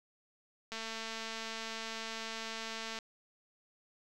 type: click train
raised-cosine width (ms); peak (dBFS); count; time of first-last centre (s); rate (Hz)
0.2; -24; 509; 0.72-2.988; 224
effects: none